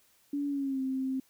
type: tone with pitch glide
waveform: sine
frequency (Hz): 285.7 to 263.5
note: D4 to C4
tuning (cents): -48 to +12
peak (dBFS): -29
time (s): 0.33-1.2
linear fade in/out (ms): 5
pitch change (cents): -140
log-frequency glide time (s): 0.48-0.81
effects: white hiss -66 dBFS RMS until 1.29 s